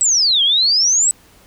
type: exponential two-way sweep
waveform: sine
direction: down then up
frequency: 8060 to 3138 to 8060 Hz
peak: -11 dBFS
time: 0.01-1.11 s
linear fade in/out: 0 ms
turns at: 0.43 s
effects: pink hiss -49 dBFS RMS until 1.46 s

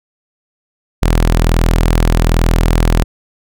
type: tone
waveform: sawtooth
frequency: 41.2 Hz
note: E1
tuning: in tune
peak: -5 dBFS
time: 1.02-3.04 s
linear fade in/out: 10 ms
effects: none

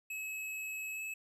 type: tone with pitch glide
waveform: square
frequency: 2576 to 2595 Hz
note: E7 to E7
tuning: -41 to -28 cents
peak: -39 dBFS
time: 0.1-1.14 s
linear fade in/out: 5 ms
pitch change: +13 cents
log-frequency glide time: 0.92-1.01 s
effects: none

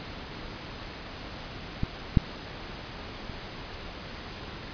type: clicks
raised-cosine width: 5 ms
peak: -14 / -6 / -25 dBFS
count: 3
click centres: 1.834 / 2.172 / 3.297 s
effects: pink hiss -40 dBFS RMS until 4.73 s + resampled to 11025 Hz

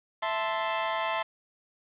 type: chord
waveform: sawtooth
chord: A minor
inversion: second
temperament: equal with one note detuned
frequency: 659.3 / 880 / 1043.5 Hz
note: E5 / A5 / C6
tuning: 0 / 0 / -5 cents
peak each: -28 dBFS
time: 0.22-1.23 s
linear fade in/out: 10 ms
effects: resampled to 8000 Hz + 8-bit

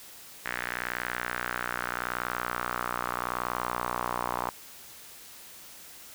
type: tone with band-pass filter sweep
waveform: sawtooth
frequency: 60.8 Hz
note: B1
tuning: 26 cents flat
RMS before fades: -33 dBFS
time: 0.45-4.5 s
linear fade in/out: 10 ms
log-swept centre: 1800 to 1000 Hz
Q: 3.2
effects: white hiss -48 dBFS RMS until 6.14 s

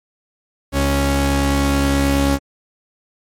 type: tone pair together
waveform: sawtooth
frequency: 69.37 / 277.2 Hz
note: C#2 / C#4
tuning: +2 / 0 cents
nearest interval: 2 octaves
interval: 2398 cents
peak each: -13 dBFS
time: 0.72-2.39 s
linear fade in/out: 50 ms
effects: MP3 64 kbps

